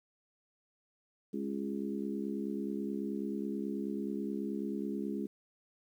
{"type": "harmonic tone with a mistuned harmonic", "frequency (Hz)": 69.3, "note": "C#2", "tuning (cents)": 0, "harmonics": [3, 4, 5, 6], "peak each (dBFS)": [-37, -39, -41, -43], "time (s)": [1.33, 5.27], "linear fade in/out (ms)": 10, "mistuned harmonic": 6, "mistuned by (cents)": -18, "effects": ["11-bit"]}